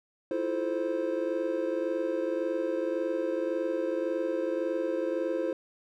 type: chord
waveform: triangle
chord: F major seventh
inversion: third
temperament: just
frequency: 327.4 / 349.2 / 436.5 / 523.8 Hz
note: E4 / F4 / A4 / C5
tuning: -12 / 0 / -14 / +2 cents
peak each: -31 / -33 / -34 / -29 dBFS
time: 0.31-5.53 s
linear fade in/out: 2 ms
effects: none